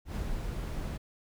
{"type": "noise with ADSR envelope", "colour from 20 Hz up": "brown", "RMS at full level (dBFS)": -33, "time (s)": [0.05, 0.98], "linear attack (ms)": 99, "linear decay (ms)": 150, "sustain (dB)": -2, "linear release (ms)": 18, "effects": []}